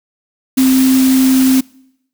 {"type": "tone in noise", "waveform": "sine", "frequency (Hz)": 261.6, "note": "C4", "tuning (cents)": 0, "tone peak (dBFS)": -7, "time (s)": [0.57, 1.61], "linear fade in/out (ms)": 10, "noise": "white", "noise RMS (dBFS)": -21, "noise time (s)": [0.57, 1.61], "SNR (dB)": 11, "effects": ["noise-tail reverb RT60 0.8 s tail -25 dB re dry"]}